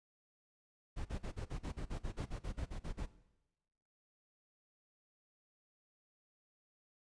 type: noise bursts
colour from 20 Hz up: brown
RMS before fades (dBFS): -40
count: 16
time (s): 0.96-3.064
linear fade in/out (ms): 20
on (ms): 94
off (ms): 40
effects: noise-tail reverb RT60 1.0 s tail -17 dB re dry + resampled to 22050 Hz